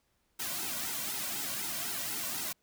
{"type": "noise with flanger", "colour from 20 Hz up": "white", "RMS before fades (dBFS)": -36, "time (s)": [0.39, 2.53], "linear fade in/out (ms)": 10, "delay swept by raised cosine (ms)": [1.7, 2.39], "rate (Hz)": 4, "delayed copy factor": -0.95, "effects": ["pink hiss -75 dBFS RMS until 2.62 s"]}